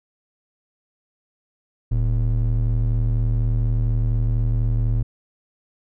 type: ring-modulated tone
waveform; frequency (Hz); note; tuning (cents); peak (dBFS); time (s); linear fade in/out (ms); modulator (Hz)
triangle; 78; D#2; +5; -12; 1.91-5.03; 10; 35.9
effects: none